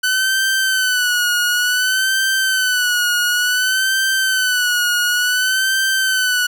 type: tone with vibrato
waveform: sawtooth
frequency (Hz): 1500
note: F#6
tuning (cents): +23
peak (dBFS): -11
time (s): 0.03-6.47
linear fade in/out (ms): 10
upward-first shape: sine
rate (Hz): 0.56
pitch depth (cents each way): 66
effects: none